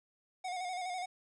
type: tone with vibrato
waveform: square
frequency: 729 Hz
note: F#5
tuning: 26 cents flat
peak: -37 dBFS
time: 0.44-1.06 s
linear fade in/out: 10 ms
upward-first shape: square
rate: 12 Hz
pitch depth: 40 cents each way
effects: resampled to 22050 Hz + 11-bit